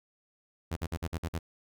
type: tone bursts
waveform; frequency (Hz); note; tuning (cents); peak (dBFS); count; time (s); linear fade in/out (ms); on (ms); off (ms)
sawtooth; 83.4; E2; +21; -27; 7; 0.71-1.389; 10; 55; 49
effects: none